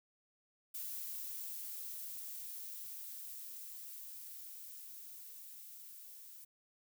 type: noise with level ramp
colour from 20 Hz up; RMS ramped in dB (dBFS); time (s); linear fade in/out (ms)
violet; -43 to -54; 0.74-6.45; 10
effects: none